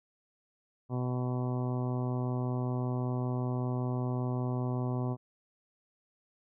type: harmonic tone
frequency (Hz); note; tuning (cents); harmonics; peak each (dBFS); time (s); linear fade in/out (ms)
125.2; B2; +24; 1 / 2 / 3 / 4 / 5 / 6 / 7 / 8 / 9; -31 / -36 / -40 / -46 / -44 / -46 / -49 / -47 / -51; 0.89-5.17; 50
effects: none